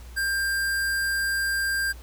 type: tone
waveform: square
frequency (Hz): 1591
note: G6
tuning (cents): +25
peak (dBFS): -24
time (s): 0.16-1.93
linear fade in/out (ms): 20
effects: added 60 Hz sine -40 dBFS peak until 2.02 s + pink hiss -51 dBFS RMS until 2.02 s